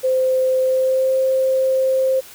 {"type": "tone with pitch glide", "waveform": "sine", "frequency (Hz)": [518, 525.5], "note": ["C5", "C5"], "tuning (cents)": [-17, 7], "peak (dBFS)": -14, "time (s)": [0.03, 2.21], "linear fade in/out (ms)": 20, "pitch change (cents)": 24, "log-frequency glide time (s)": [0.61, 1.16], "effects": ["white hiss -41 dBFS RMS until 2.34 s"]}